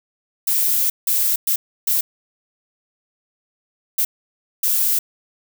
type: noise bursts at uneven times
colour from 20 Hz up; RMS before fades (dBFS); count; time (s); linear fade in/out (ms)
violet; -18; 6; 0.47-0.9 / 1.07-1.36 / 1.47-1.56 / 1.87-2.01 / 3.98-4.05 / 4.63-4.99; 5
effects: none